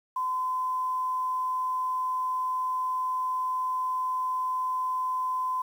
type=tone with quantisation; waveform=sine; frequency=1021 Hz; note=C6; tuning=43 cents flat; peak=-26 dBFS; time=0.16-5.62 s; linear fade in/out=5 ms; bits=9; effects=none